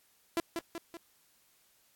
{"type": "tone with echo", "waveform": "sawtooth", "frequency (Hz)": 336.5, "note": "E4", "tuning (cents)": 36, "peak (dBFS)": -24, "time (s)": [0.37, 0.4], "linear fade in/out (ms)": 0, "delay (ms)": 190, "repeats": 3, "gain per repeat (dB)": -5, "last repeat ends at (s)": 0.97, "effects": ["white hiss -68 dBFS RMS until 1.95 s", "AAC 64 kbps"]}